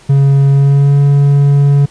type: tone with pitch glide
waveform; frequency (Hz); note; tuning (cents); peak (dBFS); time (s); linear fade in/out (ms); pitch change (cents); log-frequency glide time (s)
triangle; 138.59 to 141.75; C#3 to C#3; 0 to +39; -3; 0.09-1.86; 10; +39; 0.5-0.97
effects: pink hiss -42 dBFS RMS until 1.9 s + resampled to 22050 Hz